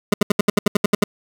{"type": "tone bursts", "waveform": "25% pulse", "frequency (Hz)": 205.1, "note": "G#3", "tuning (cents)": -21, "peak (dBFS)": -8, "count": 11, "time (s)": [0.12, 1.04], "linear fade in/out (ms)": 5, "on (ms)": 20, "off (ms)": 70, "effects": []}